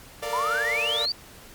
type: chord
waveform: sawtooth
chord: Bb major seventh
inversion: third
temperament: equal with one note detuned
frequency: 448.5 / 466.2 / 587.3 / 698.5 Hz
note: A4 / Bb4 / D5 / F5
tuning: +33 / 0 / 0 / 0 cents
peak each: -32 / -32 / -27 / -32 dBFS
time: 0.22-1.06 s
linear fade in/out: 10 ms
type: exponential sweep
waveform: sine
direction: up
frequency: 941 to 4745 Hz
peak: -23 dBFS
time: 0.33-1.12 s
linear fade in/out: 2 ms
effects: pink hiss -47 dBFS RMS until 1.54 s + MP3 96 kbps